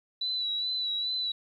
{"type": "tone with vibrato", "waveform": "sine", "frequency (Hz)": 3951, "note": "B7", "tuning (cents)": 0, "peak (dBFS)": -28, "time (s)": [0.21, 1.32], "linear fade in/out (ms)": 5, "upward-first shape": "sine", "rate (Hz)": 2.4, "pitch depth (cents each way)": 37, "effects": ["11-bit"]}